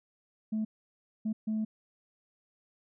sine tone bursts at uneven times, 217.4 Hz, A3, 21 cents flat, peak -27 dBFS, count 3, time 0.52-0.65 / 1.25-1.33 / 1.47-1.65 s, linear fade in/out 10 ms, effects tanh soft clip ceiling -26 dBFS

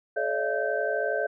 sine tone cluster, 429.9 / 554 / 606 / 676 / 1550 Hz, A4 / C#5 / D#5 / E5 / G6, -40 / -1 / -46 / +43 / -20 cents, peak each -31 dBFS, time 0.16-1.27 s, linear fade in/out 10 ms, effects none

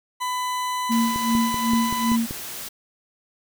40% pulse tone, 1000 Hz, B5, 21 cents sharp, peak -23 dBFS, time 0.2-2.17 s, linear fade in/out 20 ms
sine tone with tremolo, 230 Hz, A#3, 23 cents flat, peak -17 dBFS, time 0.89-2.27 s, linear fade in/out 20 ms, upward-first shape sine, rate 2.6 Hz, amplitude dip 85%
white noise, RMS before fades -34 dBFS, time 0.91-2.69 s, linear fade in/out 10 ms
click train, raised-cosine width 3 ms, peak -18 dBFS, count 7, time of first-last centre 1.16-2.309 s, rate 5.22 Hz
effects none

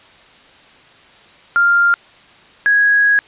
sine tone pair in turn, 1396.9 / 1657.7 Hz, F6 / G#6, 0 / -4 cents, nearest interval minor third, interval 296 cents, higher second, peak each -9 dBFS, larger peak neither, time 1.56-1.94 / 2.66-3.19 s, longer second, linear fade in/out 0 ms, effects white hiss -45 dBFS RMS until 3.27 s + resampled to 8000 Hz

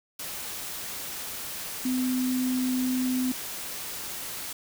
sine tone in noise, 254.7 Hz, C4, 46 cents flat, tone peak -24 dBFS, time 1.85-3.32 s, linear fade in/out 5 ms, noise white, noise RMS -36 dBFS, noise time 0.19-4.53 s, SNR +9 dB, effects none

